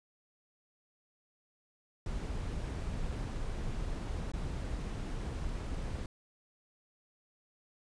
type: noise with dropouts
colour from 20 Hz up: brown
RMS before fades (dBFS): -37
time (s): 2.06-6.06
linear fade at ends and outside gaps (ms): 2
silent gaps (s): 4.318-4.335
effects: resampled to 22050 Hz